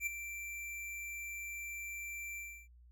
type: tone with ADSR envelope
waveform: square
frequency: 2349 Hz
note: D7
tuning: in tune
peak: -32 dBFS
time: 0-2.68 s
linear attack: 67 ms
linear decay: 10 ms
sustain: -10 dB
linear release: 310 ms
effects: added 60 Hz sine -57 dBFS peak until 2.91 s